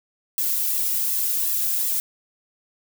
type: noise with flanger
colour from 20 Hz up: violet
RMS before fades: -23 dBFS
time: 0.38-2 s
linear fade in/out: 0 ms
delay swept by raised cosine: 1.3 to 2.3 ms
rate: 2.7 Hz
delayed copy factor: -0.85
effects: none